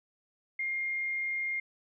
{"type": "tone", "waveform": "sine", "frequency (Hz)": 2122, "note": "C7", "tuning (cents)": 24, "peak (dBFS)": -30, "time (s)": [0.59, 1.6], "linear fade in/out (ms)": 5, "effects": []}